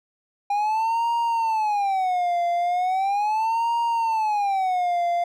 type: tone with vibrato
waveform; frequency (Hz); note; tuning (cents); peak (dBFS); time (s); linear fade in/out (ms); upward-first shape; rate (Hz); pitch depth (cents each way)
triangle; 805; G5; +46; -18; 0.5-5.24; 5; sine; 0.38; 260
effects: none